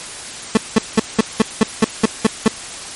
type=tone bursts; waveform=30% pulse; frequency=220.3 Hz; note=A3; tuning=2 cents sharp; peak=-5 dBFS; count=10; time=0.55-2.48 s; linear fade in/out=2 ms; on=22 ms; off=190 ms; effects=white hiss -30 dBFS RMS until 2.95 s + MP3 48 kbps